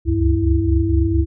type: tone cluster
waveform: sine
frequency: 68.8 / 73.1 / 96.7 / 329.4 Hz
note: C#2 / D2 / G2 / E4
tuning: -12 / -7 / -23 / -1 cents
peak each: -19 dBFS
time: 0.05-1.26 s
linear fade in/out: 50 ms
effects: none